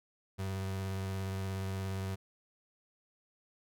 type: tone with vibrato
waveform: 35% pulse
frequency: 95.9 Hz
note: G2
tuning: 37 cents flat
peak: -33 dBFS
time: 0.38-2.16 s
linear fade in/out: 20 ms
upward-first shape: square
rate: 17 Hz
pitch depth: 13 cents each way
effects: none